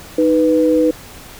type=tone pair together; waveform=sine; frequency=311.4 / 494.3 Hz; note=D#4 / B4; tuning=+2 / +1 cents; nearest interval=minor sixth; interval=799 cents; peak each=-13 dBFS; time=0.18-0.91 s; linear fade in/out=5 ms; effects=pink hiss -37 dBFS RMS until 1.39 s